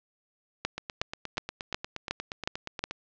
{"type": "two click trains", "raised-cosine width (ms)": 0.2, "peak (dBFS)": [-10, -17], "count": [7, 19], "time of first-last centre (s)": [[0.65, 2.84], [0.78, 2.91]], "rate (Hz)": [2.74, 8.45], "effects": ["low-pass 5000 Hz 12 dB/octave"]}